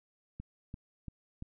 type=click train; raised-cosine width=5 ms; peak=-29 dBFS; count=4; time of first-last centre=0.4-1.424 s; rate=2.93 Hz; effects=none